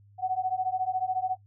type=beating tone pair; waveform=sine; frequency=739 / 753 Hz; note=F#5 / F#5; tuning=-2 / +30 cents; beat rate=14 Hz; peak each=-29 dBFS; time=0.18-1.37 s; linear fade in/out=50 ms; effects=noise-tail reverb RT60 0.1 s tail -21 dB re dry + added 101 Hz sine -54 dBFS peak until 1.46 s